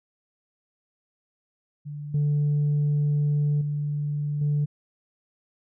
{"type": "tone with level steps", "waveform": "sine", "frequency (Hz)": 146.83, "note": "D3", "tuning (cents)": 0, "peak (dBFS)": [-32, -18, -24, -19], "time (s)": [1.85, 4.66], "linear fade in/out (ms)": 20, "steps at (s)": [2.14, 3.61, 4.41], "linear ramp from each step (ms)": 5, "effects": ["tanh soft clip ceiling -18 dBFS"]}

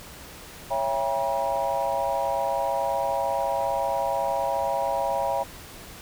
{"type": "chord", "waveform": "sine", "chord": "C# diminished seventh", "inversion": "none", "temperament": "just", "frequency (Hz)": [554.4, 665.2, 798.3, 957.9], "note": ["C#5", "E5", "G5", "Bb5"], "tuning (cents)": [0, 16, 31, 47], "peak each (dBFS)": -28, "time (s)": [0.7, 5.44], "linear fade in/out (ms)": 20, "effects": ["tanh soft clip ceiling -14 dBFS", "pink hiss -43 dBFS RMS until 6.01 s"]}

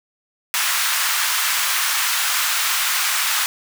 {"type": "high-pass noise", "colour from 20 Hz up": "pink", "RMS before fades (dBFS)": -20, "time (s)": [0.54, 3.46], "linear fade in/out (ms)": 0, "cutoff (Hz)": 1100, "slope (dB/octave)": 24, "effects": []}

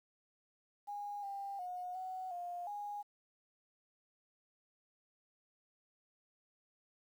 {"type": "tone with pitch steps", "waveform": "sine", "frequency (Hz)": [819, 795, 723, 746, 705, 823], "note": ["G#5", "G5", "F#5", "F#5", "F5", "G#5"], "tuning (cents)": [-24, 24, -40, 14, 16, -16], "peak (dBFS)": -40, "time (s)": [0.87, 3.03], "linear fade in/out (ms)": 20, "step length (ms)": 360, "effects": ["11-bit"]}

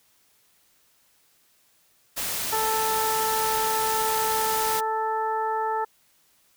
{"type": "noise", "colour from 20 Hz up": "white", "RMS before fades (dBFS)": -29, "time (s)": [2.16, 4.81], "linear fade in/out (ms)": 20}
{"type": "harmonic tone", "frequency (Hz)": 440, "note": "A4", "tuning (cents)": 0, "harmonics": [1, 2, 3, 4], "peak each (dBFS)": [-30, -25, -32, -38], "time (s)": [2.52, 5.85], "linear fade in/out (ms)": 10}
{"effects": ["white hiss -63 dBFS RMS until 6.56 s"]}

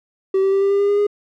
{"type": "tone with pitch steps", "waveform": "triangle", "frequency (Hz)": [384.2, 388, 391.8, 395.7, 399.6, 403.5, 407.5, 411.5], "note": ["G4", "G4", "G4", "G4", "G4", "G#4", "G#4", "G#4"], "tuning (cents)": [-35, -18, -1, 16, 33, -50, -33, -16], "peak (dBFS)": -11, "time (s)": [0.34, 1.068], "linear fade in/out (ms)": 5, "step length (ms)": 91, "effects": ["tanh soft clip ceiling -7 dBFS"]}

